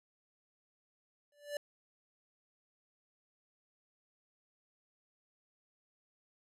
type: tone with exponential growth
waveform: square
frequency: 583 Hz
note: D5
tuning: 13 cents flat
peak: -34 dBFS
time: 1.32-1.57 s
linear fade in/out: 2 ms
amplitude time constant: 53 ms
effects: resampled to 32000 Hz